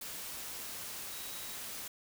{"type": "tone in noise", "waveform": "sine", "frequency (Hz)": 3848, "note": "B7", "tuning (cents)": -46, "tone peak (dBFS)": -52, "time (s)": [1.12, 1.55], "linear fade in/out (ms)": 5, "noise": "white", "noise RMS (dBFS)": -43, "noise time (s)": [0.01, 1.88], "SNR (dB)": -12, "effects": []}